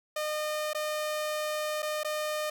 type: tone with dropouts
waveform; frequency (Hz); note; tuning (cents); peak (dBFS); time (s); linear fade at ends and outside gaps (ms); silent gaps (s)
sawtooth; 609; D#5; -37; -26; 0.16-2.5; 5; 0.733-0.747 / 1.822-1.827 / 2.034-2.046
effects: none